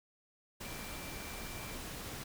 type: tone in noise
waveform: sine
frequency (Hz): 2349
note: D7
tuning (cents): 0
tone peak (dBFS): -52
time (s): 0.64-1.76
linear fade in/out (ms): 10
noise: pink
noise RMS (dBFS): -44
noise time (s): 0.6-2.24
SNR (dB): -11
effects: none